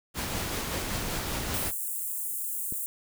pink noise with tremolo, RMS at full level -31 dBFS, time 0.14-1.72 s, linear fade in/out 50 ms, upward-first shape sine, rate 5.2 Hz, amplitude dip 25%
white high-pass noise, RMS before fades -33 dBFS, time 1.54-2.86 s, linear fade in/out 0 ms, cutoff 7700 Hz, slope 48 dB/octave
click, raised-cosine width 3 ms, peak -26 dBFS, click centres 2.724 s
effects none

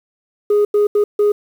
sine tone bursts at uneven times, 414.4 Hz, G#4, 4 cents flat, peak -8 dBFS, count 4, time 0.5-0.65 / 0.74-0.87 / 0.95-1.04 / 1.19-1.32 s, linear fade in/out 5 ms, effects tanh soft clip ceiling -9 dBFS + 7-bit

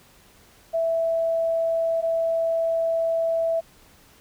sine tone pair in turn, 659.3 / 659.3 Hz, E5 / E5, 0 / 0 cents, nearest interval unison, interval 0 cents, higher neither, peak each -20 dBFS, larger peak neither, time 0.73-2.02 / 2.02-3.61 s, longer second, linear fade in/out 20 ms, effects pink hiss -54 dBFS RMS until 4.2 s

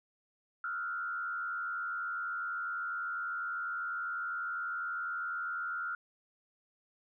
sine tone with frequency modulation, 1396 Hz, F6, 1 cent flat, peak -34 dBFS, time 0.64-5.95 s, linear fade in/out 2 ms, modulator 79.9 Hz, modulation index 0.89, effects none

